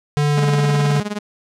square tone with pitch glide, 146.83 to 145.14 Hz, D3 to D3, 0 to -20 cents, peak -15 dBFS, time 0.17-1 s, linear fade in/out 0 ms, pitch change -20 cents, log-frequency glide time 0.29-0.48 s
sawtooth tone with tremolo, 207.7 Hz, G#3, in tune, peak -16 dBFS, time 0.37-1.19 s, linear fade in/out 5 ms, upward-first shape sine, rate 19 Hz, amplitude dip 90%
effects low-pass 8000 Hz 12 dB/octave

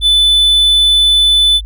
triangle tone, 3500 Hz, A7, 10 cents flat, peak -5 dBFS, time 0.01-1.61 s, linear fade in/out 50 ms, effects added 52 Hz sine -22 dBFS peak until 1.65 s

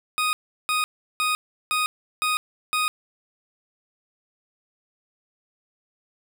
20% pulse tone bursts, 1244.5 Hz, D#6, in tune, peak -16 dBFS, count 6, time 0.18-2.88 s, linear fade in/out 0 ms, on 150 ms, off 360 ms, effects none

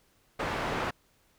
white low-pass noise, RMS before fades -32 dBFS, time 0.39-0.91 s, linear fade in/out 10 ms, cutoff 1400 Hz, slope 12 dB/octave, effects pink hiss -67 dBFS RMS until 1.38 s

